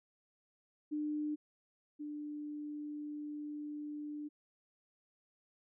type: tone pair in turn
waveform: sine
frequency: 300 / 296.9 Hz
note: D4 / D4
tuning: +37 / +19 cents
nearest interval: unison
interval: 18 cents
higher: first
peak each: -34 / -40 dBFS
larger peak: first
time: 0.91-1.36 / 1.99-4.29 s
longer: second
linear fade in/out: 20 ms
effects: none